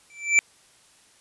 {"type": "tone with exponential growth", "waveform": "square", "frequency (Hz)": 2333, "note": "D7", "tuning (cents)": -12, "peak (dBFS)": -12, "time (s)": [0.1, 0.39], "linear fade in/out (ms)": 0, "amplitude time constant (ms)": 62, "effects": ["white hiss -57 dBFS RMS until 1.2 s", "resampled to 24000 Hz"]}